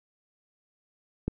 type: click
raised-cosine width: 3 ms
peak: -15 dBFS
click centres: 1.28 s
effects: none